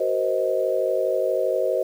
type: chord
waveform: sine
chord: C half-diminished seventh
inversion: second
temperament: just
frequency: 376.7 / 470.9 / 523.3 / 627.9 Hz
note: Gb4 / Bb4 / C5 / Eb5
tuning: +31 / +18 / 0 / +16 cents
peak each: -27 / -27 / -23 / -25 dBFS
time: 0-1.83 s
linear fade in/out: 5 ms
effects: 8-bit